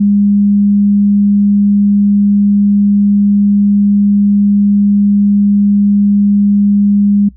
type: tone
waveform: sine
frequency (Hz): 203.1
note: G#3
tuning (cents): -38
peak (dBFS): -6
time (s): 0-7.29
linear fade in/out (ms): 10
effects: noise-tail reverb RT60 0.1 s tail -20 dB re dry + added 60 Hz sine -36 dBFS peak until 7.36 s